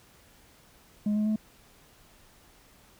sine tone with pitch steps, 208.7 / 212.1 / 215.6 Hz, G#3 / G#3 / A3, +9 / +37 / -35 cents, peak -21 dBFS, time 1.06-1.36 s, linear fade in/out 5 ms, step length 100 ms, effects tanh soft clip ceiling -23 dBFS + pink hiss -58 dBFS RMS until 2.99 s

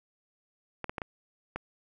clicks, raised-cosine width 0.5 ms, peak -19 dBFS, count 5, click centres 0.843 / 0.895 / 0.982 / 1.018 / 1.56 s, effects none

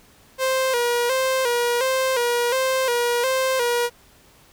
sawtooth tone with vibrato, 501 Hz, B4, 25 cents sharp, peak -15 dBFS, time 0.38-3.9 s, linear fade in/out 50 ms, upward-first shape square, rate 1.4 Hz, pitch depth 77 cents each way, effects pink hiss -53 dBFS RMS until 4.52 s

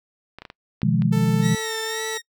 clicks, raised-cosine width 0.3 ms, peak -21 dBFS, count 6, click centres 0.386 / 0.42 / 0.452 / 0.501 / 0.818 / 1.021 s
sine chord, F half-diminished seventh, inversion second, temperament just, 125.72 / 157.15 / 174.61 / 209.5 Hz, Cb3 / Eb3 / F3 / Ab3, +31 / +18 / 0 / +15 cents, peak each -22 dBFS, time 0.83-1.55 s, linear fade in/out 2 ms
sawtooth tone, 442.6 Hz, A4, 10 cents sharp, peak -24 dBFS, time 1.12-2.18 s, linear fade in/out 10 ms
15% pulse tone with vibrato, 1864.7 Hz, A#6, in tune, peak -22 dBFS, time 1.41-2.22 s, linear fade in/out 50 ms, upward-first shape sine, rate 1.9 Hz, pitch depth 72 cents each way
effects noise-tail reverb RT60 0.1 s tail -26 dB re dry

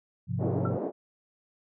sine chord, F minor, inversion first, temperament equal with one note detuned, 103.83 / 130.28 / 174.61 Hz, Ab2 / C3 / F3, 0 / -7 / 0 cents, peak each -32 / -31 / -33 dBFS, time 0.27-0.79 s, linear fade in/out 50 ms
white band-pass noise, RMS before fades -32 dBFS, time 0.38-0.92 s, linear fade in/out 50 ms, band 230 to 570 Hz, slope 24 dB/octave
sine tone with exponential decay, 1343 Hz, E6, 32 cents sharp, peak -30 dBFS, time 0.65-0.78 s, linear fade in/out 5 ms, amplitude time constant 27 ms
effects none

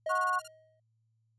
triangle tone with exponential decay, 631 Hz, D#5, 24 cents sharp, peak -28 dBFS, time 0.06-0.8 s, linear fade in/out 5 ms, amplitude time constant 160 ms
5% pulse tone bursts, 1408 Hz, F6, 14 cents sharp, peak -33 dBFS, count 7, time 0.09-0.478 s, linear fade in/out 5 ms, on 34 ms, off 25 ms
harmonic tone, 365.7 Hz, F#4, 20 cents flat, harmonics 2 / 3 / 4, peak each -37 / -28 / -33 dBFS, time 0.09-0.4 s, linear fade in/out 20 ms
effects added 112 Hz sine -70 dBFS peak until 1.38 s + resampled to 24000 Hz

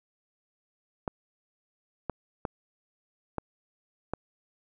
clicks, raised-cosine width 1 ms, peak -16 dBFS, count 5, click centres 1.078 / 2.097 / 2.452 / 3.383 / 4.136 s, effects none

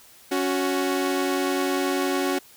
sawtooth tone pair together, 278.8 / 369.3 Hz, C#4 / F#4, +10 / -3 cents, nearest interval perfect fourth, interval 487 cents, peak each -21 / -21 dBFS, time 0.31-2.39 s, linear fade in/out 10 ms, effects white hiss -51 dBFS RMS until 2.56 s

